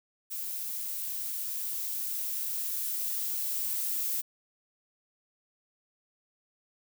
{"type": "noise with level ramp", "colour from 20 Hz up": "violet", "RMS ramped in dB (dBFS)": [-36, -31], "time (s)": [0.3, 4.22], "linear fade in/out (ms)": 20, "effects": []}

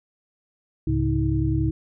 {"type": "tone cluster", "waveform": "sine", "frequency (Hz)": [69, 106.9, 137.7, 318], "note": ["C#2", "A2", "C#3", "D#4"], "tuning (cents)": [-7, -49, -11, 38], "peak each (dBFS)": -25, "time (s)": [0.87, 1.71], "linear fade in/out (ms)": 5, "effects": []}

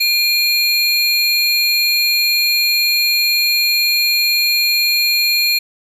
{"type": "tone pair together", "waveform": "square", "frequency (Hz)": [2406, 4226], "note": ["D7", "C8"], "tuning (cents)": [41, 16], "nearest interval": "minor seventh", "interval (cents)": 975, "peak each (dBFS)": [-17, -15], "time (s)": [0, 5.59], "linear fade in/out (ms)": 10, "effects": ["resampled to 32000 Hz", "8-bit"]}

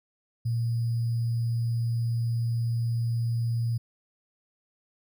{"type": "tone with sample-and-hold", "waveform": "sine", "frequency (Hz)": 116.54, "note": "A#2", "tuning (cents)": 0, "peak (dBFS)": -24, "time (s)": [0.45, 3.78], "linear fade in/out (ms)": 10, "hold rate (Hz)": 4900, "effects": []}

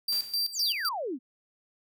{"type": "tone with tremolo", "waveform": "45% pulse", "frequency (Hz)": 4699, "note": "D8", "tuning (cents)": 0, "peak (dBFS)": -25, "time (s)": [0.08, 0.89], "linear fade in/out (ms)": 5, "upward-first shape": "square", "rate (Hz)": 3.9, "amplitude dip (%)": 80}
{"type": "noise with exponential decay", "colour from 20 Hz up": "white", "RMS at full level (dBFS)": -39, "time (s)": [0.12, 0.57], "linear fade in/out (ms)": 5, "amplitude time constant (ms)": 96}
{"type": "exponential sweep", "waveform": "sine", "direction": "down", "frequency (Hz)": [8630, 229.9], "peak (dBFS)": -30, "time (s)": [0.52, 1.19], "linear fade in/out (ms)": 50}
{"effects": []}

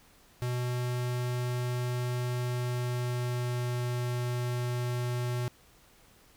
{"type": "tone with pitch glide", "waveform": "square", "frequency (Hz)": [123.47, 122.62], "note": ["B2", "B2"], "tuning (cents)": [0, -12], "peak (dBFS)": -30, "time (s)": [0.42, 5.48], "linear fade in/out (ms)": 0, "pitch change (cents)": -12, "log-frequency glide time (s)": [2.3, 3.85], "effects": ["pink hiss -60 dBFS RMS until 6.36 s"]}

